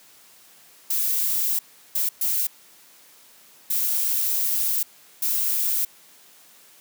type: noise bursts at uneven times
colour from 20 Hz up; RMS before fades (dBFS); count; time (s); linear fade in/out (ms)
violet; -23; 5; 0.9-1.59 / 1.95-2.09 / 2.21-2.47 / 3.7-4.83 / 5.22-5.85; 5
effects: white hiss -52 dBFS RMS until 6.8 s + high-pass 150 Hz 12 dB/octave